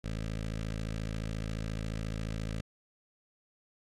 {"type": "tone with notch filter", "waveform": "15% pulse", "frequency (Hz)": 54.3, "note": "A1", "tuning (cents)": -22, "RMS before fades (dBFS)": -36, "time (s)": [0.04, 2.61], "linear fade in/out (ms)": 5, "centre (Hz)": 910, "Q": 1.5, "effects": ["low-pass 8000 Hz 12 dB/octave", "AAC 48 kbps"]}